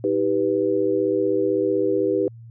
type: chord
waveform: sine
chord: Eb augmented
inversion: none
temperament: equal with one note detuned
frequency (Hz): 316.2 / 392 / 493.9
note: Eb4 / G4 / B4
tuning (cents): +28 / 0 / 0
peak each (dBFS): -24 / -21 / -23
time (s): 0.04-2.28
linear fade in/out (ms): 2
effects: added 115 Hz sine -39 dBFS peak until 2.5 s